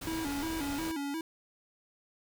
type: noise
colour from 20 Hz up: pink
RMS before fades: -41 dBFS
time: 0.01-0.92 s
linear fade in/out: 10 ms
type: tone with vibrato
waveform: square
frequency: 302.6 Hz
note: D#4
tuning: 48 cents flat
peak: -34 dBFS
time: 0.07-1.21 s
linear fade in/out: 2 ms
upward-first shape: square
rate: 2.8 Hz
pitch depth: 120 cents each way
effects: none